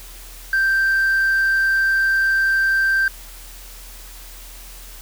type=tone with tanh clipping; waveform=triangle; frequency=1568 Hz; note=G6; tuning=in tune; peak=-15 dBFS; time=0.53-3.08 s; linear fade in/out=2 ms; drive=6 dB; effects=added 41 Hz sine -38 dBFS peak until 5.01 s + white hiss -41 dBFS RMS until 5.01 s